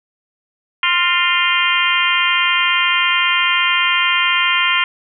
harmonic tone with a mistuned harmonic, 349.2 Hz, F4, in tune, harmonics 3 / 4 / 5 / 6 / 7 / 8 / 9, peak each -20 / -21 / -23 / -19 / -21 / -20 / -21 dBFS, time 0.83-4.84 s, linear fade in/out 2 ms, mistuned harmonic 5, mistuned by +55 cents, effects none

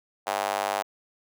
square tone with high-pass filter, 50 Hz, G1, 35 cents sharp, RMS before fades -28 dBFS, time 0.26-0.83 s, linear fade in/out 20 ms, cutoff 730 Hz, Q 2.8, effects none

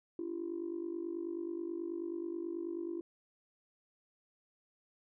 sine tone with amplitude modulation, 338.9 Hz, E4, 48 cents sharp, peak -32 dBFS, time 0.19-3.01 s, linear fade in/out 2 ms, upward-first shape sine, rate 49.3 Hz, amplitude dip 85%, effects tanh soft clip ceiling -30 dBFS

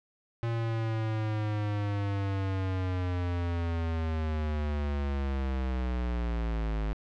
square linear sweep, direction down, 116.54 to 51.91 Hz, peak -29 dBFS, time 0.43-6.93 s, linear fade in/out 0 ms, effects low-pass 3000 Hz 12 dB/octave

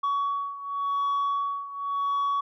sine beating tone pair, 1125 / 1125.9 Hz, C#6 / C#6, +25 / +27 cents, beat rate 0.9 Hz, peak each -25 / -28 dBFS, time 0.03-2.41 s, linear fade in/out 10 ms, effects tanh soft clip ceiling -22 dBFS

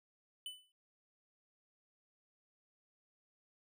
square tone with exponential decay, 3003 Hz, F#7, 25 cents sharp, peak -40 dBFS, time 0.46-0.72 s, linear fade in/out 1 ms, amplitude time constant 55 ms, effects none

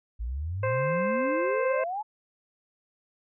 sine exponential sweep, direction up, 53.1 to 880 Hz, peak -29 dBFS, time 0.19-2.03 s, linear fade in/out 20 ms
harmonic tone, 523.3 Hz, C5, in tune, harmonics 1 / 2 / 3 / 4 / 5, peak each -26 / -32 / -36 / -38 / -40 dBFS, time 0.63-1.84 s, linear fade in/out 5 ms
effects none

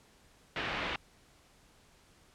white low-pass noise, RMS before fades -36 dBFS, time 0.56-0.96 s, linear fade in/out 2 ms, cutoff 3000 Hz, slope 24 dB/octave, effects pink hiss -63 dBFS RMS until 2.34 s + low-pass 10000 Hz 12 dB/octave

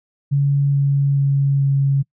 sine tone with pitch steps, 140.9 / 140.01 / 139.12 / 138.24 Hz, C#3 / C#3 / C#3 / C#3, +29 / +18 / +7 / -4 cents, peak -13 dBFS, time 0.31-2.03 s, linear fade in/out 20 ms, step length 430 ms, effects noise-tail reverb RT60 0.1 s tail -25 dB re dry

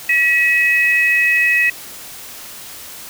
sine tone pair together, 1933 / 2554 Hz, B6 / D#7, -38 / +45 cents, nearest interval perfect fourth, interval 483 cents, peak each -14 dBFS, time 0.09-1.7 s, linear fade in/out 5 ms, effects white hiss -34 dBFS RMS until 3.09 s

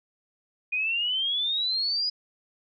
sine exponential sweep, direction up, 2450 to 4978 Hz, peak -24 dBFS, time 0.72-2.1 s, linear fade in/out 10 ms, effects none

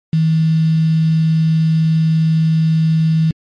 sine tone with quantisation, 160 Hz, D#3, 49 cents sharp, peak -10 dBFS, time 0.13-3.31 s, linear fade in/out 2 ms, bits 5, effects low-pass 4000 Hz 12 dB/octave + MP3 48 kbps

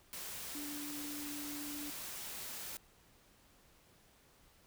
sine tone in noise, 292.7 Hz, D4, 6 cents flat, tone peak -44 dBFS, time 0.55-1.9 s, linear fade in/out 0 ms, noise white, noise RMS -45 dBFS, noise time 0.13-2.77 s, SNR -2 dB, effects pink hiss -66 dBFS RMS until 4.66 s

